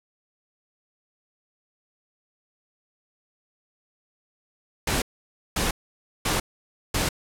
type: noise bursts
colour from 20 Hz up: pink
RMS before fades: -24 dBFS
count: 4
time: 4.87-7.09 s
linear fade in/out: 5 ms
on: 150 ms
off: 540 ms
effects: low-pass 12000 Hz 12 dB/octave